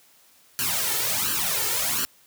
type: noise with flanger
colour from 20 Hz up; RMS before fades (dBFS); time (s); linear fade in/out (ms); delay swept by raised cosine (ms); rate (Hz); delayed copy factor
white; -25; 0.59-2.05; 0; 0.68 to 2.28; 1.4; +0.85
effects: white hiss -57 dBFS RMS until 2.26 s + high-pass 80 Hz 12 dB/octave